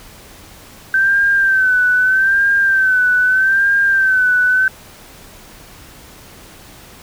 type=tone with vibrato; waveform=sine; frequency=1546 Hz; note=G6; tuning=24 cents flat; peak=-10 dBFS; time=0.94-4.68 s; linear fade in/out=2 ms; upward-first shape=sine; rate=0.8 Hz; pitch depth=66 cents each way; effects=pink hiss -40 dBFS RMS until 7.02 s